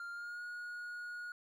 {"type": "tone with pitch glide", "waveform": "triangle", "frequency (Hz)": [1396.9, 1444.5], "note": ["F6", "F#6"], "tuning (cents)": [0, -42], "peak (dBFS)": -40, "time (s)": [0, 1.32], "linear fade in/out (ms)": 2, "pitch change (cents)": 58, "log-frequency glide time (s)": [0.12, 0.42], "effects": []}